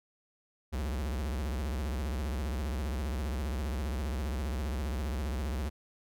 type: tone with vibrato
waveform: square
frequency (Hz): 68.2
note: C#2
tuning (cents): -28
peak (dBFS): -32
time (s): 0.72-5.7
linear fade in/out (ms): 20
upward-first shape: sine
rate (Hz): 15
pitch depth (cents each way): 250
effects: none